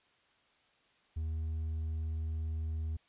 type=tone with hard clipping; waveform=sine; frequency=79.4 Hz; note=D#2; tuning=36 cents sharp; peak=-34 dBFS; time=1.16-2.97 s; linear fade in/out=10 ms; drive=2 dB; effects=white hiss -69 dBFS RMS until 3.08 s + resampled to 8000 Hz